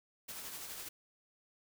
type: noise with tremolo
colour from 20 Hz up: white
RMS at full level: -44 dBFS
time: 0.28-0.89 s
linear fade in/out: 10 ms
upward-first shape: sine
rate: 12 Hz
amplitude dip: 35%
effects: none